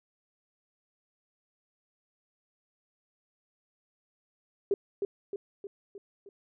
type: tone with echo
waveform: sine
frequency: 399 Hz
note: G4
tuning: 31 cents sharp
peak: -22 dBFS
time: 4.71-4.74 s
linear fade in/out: 2 ms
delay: 310 ms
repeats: 5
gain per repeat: -5 dB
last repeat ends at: 6.29 s
effects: none